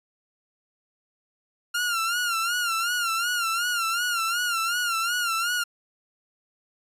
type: tone with vibrato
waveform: sawtooth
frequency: 1394 Hz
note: F6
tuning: 4 cents flat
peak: -20 dBFS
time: 1.74-5.64 s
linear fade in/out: 10 ms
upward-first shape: sine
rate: 2.7 Hz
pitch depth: 86 cents each way
effects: resampled to 32000 Hz